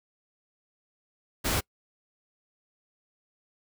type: noise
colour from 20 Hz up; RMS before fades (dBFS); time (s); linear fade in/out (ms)
pink; -27; 1.44-1.61; 20
effects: noise-tail reverb RT60 0.1 s tail -26 dB re dry